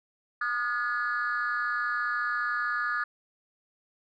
sine tone cluster, 1224 / 1439 / 1705 Hz, D#6 / F#6 / G#6, -29 / -49 / +45 cents, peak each -30 dBFS, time 0.41-3.04 s, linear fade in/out 5 ms, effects tanh soft clip ceiling -21 dBFS

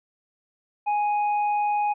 triangle tone with tanh clipping, 830.6 Hz, G#5, in tune, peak -22 dBFS, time 0.86-1.94 s, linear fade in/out 20 ms, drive 10 dB, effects resampled to 8000 Hz

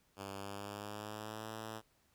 5% pulse tone with pitch glide, 98.6 to 110.04 Hz, G2 to A2, +11 to +1 cents, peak -32 dBFS, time 0.16-1.82 s, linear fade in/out 50 ms, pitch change +190 cents, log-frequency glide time 0.35-1.49 s, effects pink hiss -73 dBFS RMS until 2.14 s

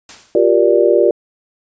white noise with exponential decay, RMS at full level -32 dBFS, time 0.09-0.54 s, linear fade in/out 2 ms, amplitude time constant 96 ms
sine chord, G minor seventh, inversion third, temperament just, 352.8 / 392 / 470.4 / 588 Hz, F4 / G4 / Bb4 / D5, +18 / 0 / +16 / +2 cents, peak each -14 dBFS, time 0.35-1.11 s, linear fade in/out 2 ms
effects resampled to 16000 Hz

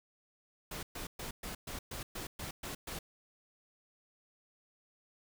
pink noise bursts, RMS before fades -42 dBFS, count 10, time 0.71-2.99 s, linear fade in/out 5 ms, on 120 ms, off 120 ms, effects none

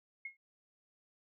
sine tone with exponential decay, 2159 Hz, C#7, 46 cents flat, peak -37 dBFS, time 0.25-0.37 s, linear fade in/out 5 ms, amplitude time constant 26 ms, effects none

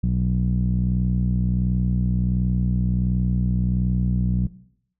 sawtooth tone with low-pass filter, 61.4 Hz, B1, 9 cents flat, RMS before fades -21 dBFS, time 0.03-4.47 s, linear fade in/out 5 ms, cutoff 170 Hz, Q 6, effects noise-tail reverb RT60 0.7 s tail -18 dB re dry

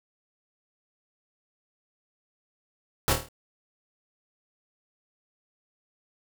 pink noise with echo, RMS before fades -23 dBFS, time 3.08-3.13 s, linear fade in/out 0 ms, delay 26 ms, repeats 6, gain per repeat -5 dB, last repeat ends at 3.286 s, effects none

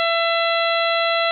harmonic tone, 670 Hz, E5, 28 cents sharp, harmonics 1 / 2 / 3 / 4 / 5 / 6, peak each -20 / -23 / -25 / -26 / -27 / -28 dBFS, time 0-1.31 s, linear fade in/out 0 ms, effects none

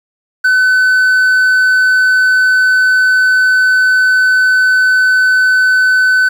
triangle tone, 1511 Hz, F#6, 36 cents sharp, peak -5 dBFS, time 0.44-6.29 s, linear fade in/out 10 ms, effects 7-bit

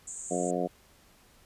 white band-pass noise, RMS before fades -41 dBFS, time 0.07-0.51 s, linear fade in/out 5 ms, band 6800 to 8300 Hz, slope 96 dB/octave
harmonic tone, 89.1 Hz, F2, 35 cents sharp, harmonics 2 / 3 / 4 / 5 / 6 / 7 / 8, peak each -35 / -35 / -35 / -35 / -35 / -35 / -35 dBFS, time 0.3-0.68 s, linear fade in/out 20 ms
effects pink hiss -60 dBFS RMS until 1.45 s + resampled to 32000 Hz

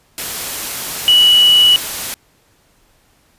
sine tone in noise, 2942 Hz, F#7, 11 cents flat, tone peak -6 dBFS, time 1.08-1.76 s, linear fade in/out 0 ms, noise white, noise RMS -23 dBFS, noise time 0.18-2.14 s, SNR +14 dB, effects pink hiss -55 dBFS RMS until 3.38 s + resampled to 32000 Hz

